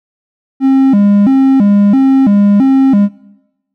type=tone with vibrato; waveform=triangle; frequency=233.1 Hz; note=A#3; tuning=in tune; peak=-3 dBFS; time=0.6-3.09 s; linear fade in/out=50 ms; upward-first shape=square; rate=1.5 Hz; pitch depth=240 cents each way; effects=noise-tail reverb RT60 1.0 s tail -22 dB re dry